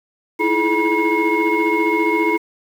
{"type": "tone cluster", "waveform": "sine", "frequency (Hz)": [322.4, 337.2, 426.3, 966, 2166], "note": ["E4", "E4", "G#4", "B5", "C#7"], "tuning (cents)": [-38, 39, 45, -39, -41], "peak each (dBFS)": -20, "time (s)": [0.39, 2.38], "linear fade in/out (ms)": 20, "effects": ["tanh soft clip ceiling -8 dBFS", "7-bit"]}